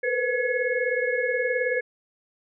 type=tone cluster; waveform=sine; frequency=458.9 / 496.1 / 515 / 1691 / 2178 Hz; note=A#4 / B4 / C5 / G#6 / C#7; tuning=-27 / +8 / -28 / +31 / -31 cents; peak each=-32 / -26 / -30 / -28 / -31 dBFS; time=0.03-1.81 s; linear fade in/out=10 ms; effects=none